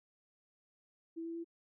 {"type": "tone with pitch steps", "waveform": "sine", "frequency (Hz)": [329.6, 332.7, 335.7], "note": ["E4", "E4", "E4"], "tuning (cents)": [0, 16, 32], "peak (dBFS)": -39, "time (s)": [1.16, 1.445], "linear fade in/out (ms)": 20, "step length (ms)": 95, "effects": []}